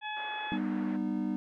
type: harmonic tone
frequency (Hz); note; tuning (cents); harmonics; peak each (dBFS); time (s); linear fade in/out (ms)
851; G#5; +42; 1 / 2 / 3 / 4; -37 / -40 / -42 / -43; 0.01-0.59; 50
type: band-pass noise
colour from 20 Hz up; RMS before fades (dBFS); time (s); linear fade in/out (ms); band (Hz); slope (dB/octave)
white; -48; 0.16-0.97; 10; 340 to 1800; 24
type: chord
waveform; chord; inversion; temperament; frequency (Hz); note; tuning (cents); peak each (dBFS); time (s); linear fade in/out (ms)
triangle; G augmented; none; just; 196 / 245 / 306.2; G3 / B3 / D#4; 0 / -14 / -28; -32; 0.52-1.36; 0
effects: none